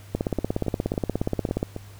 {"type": "two click trains", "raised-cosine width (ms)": 2, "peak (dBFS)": [-10, -18], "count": [26, 6], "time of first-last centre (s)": [[0.15, 1.629], [0.39, 1.764]], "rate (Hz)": [16.9, 3.64], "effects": ["added 100 Hz sine -43 dBFS peak until 1.99 s", "pink hiss -51 dBFS RMS until 1.99 s"]}